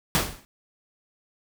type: noise with exponential decay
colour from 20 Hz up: pink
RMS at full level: -18 dBFS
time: 0.15-0.45 s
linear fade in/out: 0 ms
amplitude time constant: 65 ms
effects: none